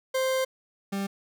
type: tone pair in turn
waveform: 40% pulse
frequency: 523.3 / 197.38 Hz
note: C5 / G3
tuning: 0 / +12 cents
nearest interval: octave + perfect fourth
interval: 1688 cents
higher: first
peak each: -23 / -27 dBFS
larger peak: first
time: 0.14-0.45 / 0.92-1.07 s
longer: first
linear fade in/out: 10 ms
effects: none